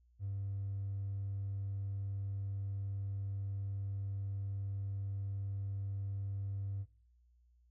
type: tone with hard clipping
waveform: sine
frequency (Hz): 98.8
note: G2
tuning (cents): +14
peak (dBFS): -37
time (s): 0.19-6.86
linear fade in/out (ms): 50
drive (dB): 1
effects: noise-tail reverb RT60 0.4 s tail -21 dB re dry + added 60 Hz sine -65 dBFS peak until 7.7 s